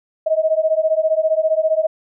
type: beating tone pair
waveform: sine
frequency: 626 / 641 Hz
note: D#5 / E5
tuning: +10 / -49 cents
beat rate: 15 Hz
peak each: -17 dBFS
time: 0.26-1.87 s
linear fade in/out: 10 ms
effects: none